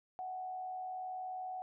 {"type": "tone with frequency modulation", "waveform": "sine", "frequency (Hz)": 743, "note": "F#5", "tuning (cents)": 7, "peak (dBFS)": -39, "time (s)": [0.19, 1.62], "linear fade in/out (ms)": 0, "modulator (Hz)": 80.7, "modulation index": 0.3, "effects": []}